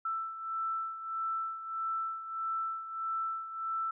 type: beating tone pair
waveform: sine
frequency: 1327 / 1328.6 Hz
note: E6 / E6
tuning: +11 / +13 cents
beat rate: 1.6 Hz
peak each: -34 / -40 dBFS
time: 0.05-3.91 s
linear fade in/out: 5 ms
effects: none